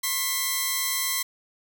5% pulse tone pair together, 1069.3 / 1992 Hz, C6 / B6, +37 / +14 cents, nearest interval major seventh, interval 1077 cents, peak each -16 dBFS, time 0.03-1.23 s, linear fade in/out 10 ms, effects none

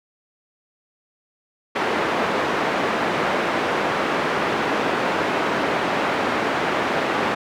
pink band-pass noise, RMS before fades -22 dBFS, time 1.75-7.35 s, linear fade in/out 10 ms, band 310 to 2000 Hz, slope 12 dB/octave, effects none

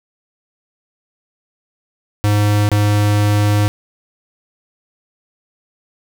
square tone with dropouts, 103.83 Hz, G#2, in tune, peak -12 dBFS, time 2.24-3.68 s, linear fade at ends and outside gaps 0 ms, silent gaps 2.69-2.716 s, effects none

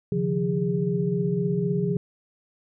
sine tone cluster, 137.4 / 153.1 / 177 / 408.8 Hz, C#3 / D#3 / F3 / G#4, -15 / -28 / +23 / -27 cents, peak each -29 / -30 / -25 / -27 dBFS, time 0.12-1.97 s, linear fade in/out 2 ms, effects none

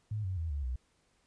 sine tone with pitch steps, 106.6 / 93.34 / 81.73 / 71.56 / 62.66 Hz, G#2 / F#2 / E2 / D2 / B1, +46 / +16 / -14 / -44 / +26 cents, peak -32 dBFS, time 0.11-0.76 s, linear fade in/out 5 ms, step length 130 ms, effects pink hiss -72 dBFS RMS until 1.26 s + resampled to 22050 Hz

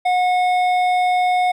sine tone with hard clipping, 727 Hz, F#5, 31 cents flat, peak -16 dBFS, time 0.05-1.52 s, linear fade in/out 10 ms, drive 9 dB, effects none

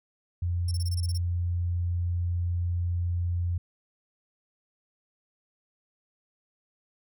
sine tone, 87.31 Hz, F2, in tune, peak -25 dBFS, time 0.42-3.58 s, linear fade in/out 5 ms
25% pulse tone bursts, 5400 Hz, E8, 41 cents sharp, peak -31 dBFS, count 9, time 0.68-1.178 s, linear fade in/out 5 ms, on 34 ms, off 24 ms
effects none

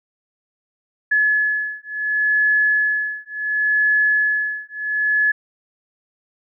sine beating tone pair, 1707 / 1707.7 Hz, G#6 / G#6, +47 / +48 cents, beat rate 0.7 Hz, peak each -19 dBFS, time 1.11-5.32 s, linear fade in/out 10 ms, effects none

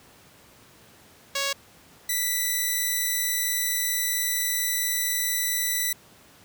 5% pulse tone pair in turn, 554.4 / 1975.7 Hz, C#5 / B6, 0 / 0 cents, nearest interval octave + minor seventh, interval 2200 cents, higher second, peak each -13 dBFS, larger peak neither, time 1.35-1.53 / 2.09-5.93 s, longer second, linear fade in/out 5 ms, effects pink hiss -53 dBFS RMS until 6.44 s + high-pass 80 Hz 12 dB/octave

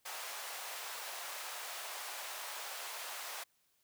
pink high-pass noise, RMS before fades -44 dBFS, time 0.05-3.44 s, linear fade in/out 10 ms, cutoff 640 Hz, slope 24 dB/octave, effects white hiss -75 dBFS RMS until 3.83 s

